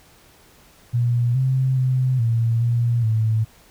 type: tone with pitch steps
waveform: sine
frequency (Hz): 120.1 / 131.2 / 128.9 / 115.3 / 118.5 / 110.6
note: B2 / C3 / C3 / A#2 / A#2 / A2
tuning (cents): -48 / +5 / -26 / -19 / +29 / +9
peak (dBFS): -16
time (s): 0.93-3.45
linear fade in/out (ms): 20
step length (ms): 420
effects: pink hiss -52 dBFS RMS until 3.7 s